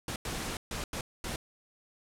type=noise bursts at uneven times; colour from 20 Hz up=pink; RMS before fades=-36 dBFS; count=5; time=0.08-0.16 / 0.25-0.57 / 0.71-0.84 / 0.93-1.01 / 1.24-1.36 s; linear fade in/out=2 ms; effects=low-pass 11000 Hz 12 dB/octave